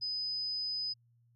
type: tone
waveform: sine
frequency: 5010 Hz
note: D#8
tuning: 11 cents sharp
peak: -33 dBFS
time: 0.01-0.94 s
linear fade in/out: 20 ms
effects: added 118 Hz sine -65 dBFS peak until 1.35 s